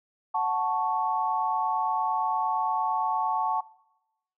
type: chord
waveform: sine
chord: F# minor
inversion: none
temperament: equal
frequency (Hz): 740 / 880 / 1108.7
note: F#5 / A5 / C#6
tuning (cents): 0 / 0 / 0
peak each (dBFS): -30 / -26 / -29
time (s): 0.34-3.61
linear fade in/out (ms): 10
effects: noise-tail reverb RT60 0.9 s tail -21 dB re dry